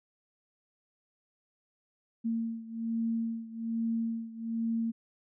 sine beating tone pair, 227.6 / 228.8 Hz, A#3 / A#3, -41 / -32 cents, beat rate 1.2 Hz, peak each -32 / -35 dBFS, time 2.24-4.92 s, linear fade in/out 20 ms, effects none

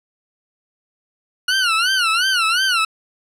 20% pulse tone with vibrato, 1428 Hz, F6, 38 cents sharp, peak -10 dBFS, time 1.48-2.85 s, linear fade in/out 5 ms, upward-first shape sine, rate 2.8 Hz, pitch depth 160 cents each way, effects low-pass 9000 Hz 12 dB/octave

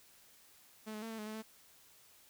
sawtooth tone with pitch steps, 217.1 / 213.1 / 225.9 / 223 / 212.3 / 216.4 / 220 Hz, A3 / G#3 / A3 / A3 / G#3 / A3 / A3, -23 / +45 / +46 / +23 / +38 / -29 / 0 cents, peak -38 dBFS, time 0.86-1.427 s, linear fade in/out 20 ms, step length 81 ms, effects white hiss -63 dBFS RMS until 2.29 s

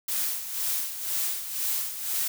blue noise with tremolo, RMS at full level -27 dBFS, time 0.08-2.28 s, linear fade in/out 5 ms, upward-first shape sine, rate 2 Hz, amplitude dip 65%, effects none

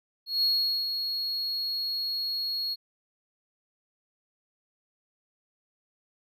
triangle tone with ADSR envelope, 4315 Hz, C#8, 47 cents flat, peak -20 dBFS, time 0.26-2.76 s, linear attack 170 ms, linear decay 430 ms, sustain -7 dB, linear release 33 ms, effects none

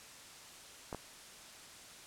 clicks, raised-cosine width 1 ms, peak -26 dBFS, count 2, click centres 0.928 / 0.947 s, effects white hiss -53 dBFS RMS until 2.06 s + low-pass 9000 Hz 12 dB/octave

